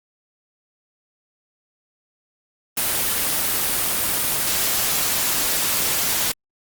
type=noise; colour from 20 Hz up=white; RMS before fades=-21 dBFS; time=2.77-6.32 s; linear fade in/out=5 ms; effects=Opus 24 kbps